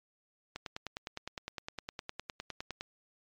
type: click train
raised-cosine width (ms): 0.2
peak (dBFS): -21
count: 23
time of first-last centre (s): 0.56-2.809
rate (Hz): 9.78
effects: low-pass 7000 Hz 12 dB/octave + MP3 96 kbps